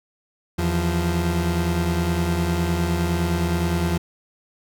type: tone pair together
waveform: 30% pulse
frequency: 82 / 173.75 Hz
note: E2 / F3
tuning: -9 / -9 cents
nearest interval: octave + minor second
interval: 1300 cents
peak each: -20 dBFS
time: 0.58-3.98 s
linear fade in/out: 10 ms
effects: none